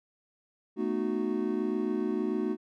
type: chord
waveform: triangle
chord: B dominant seventh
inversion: third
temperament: equal with one note detuned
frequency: 220 / 246.9 / 308.4 / 370 Hz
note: A3 / B3 / D#4 / F#4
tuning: 0 / 0 / -15 / 0 cents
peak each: -31 / -33 / -31 / -30 dBFS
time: 0.76-2.57 s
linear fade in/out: 50 ms
effects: none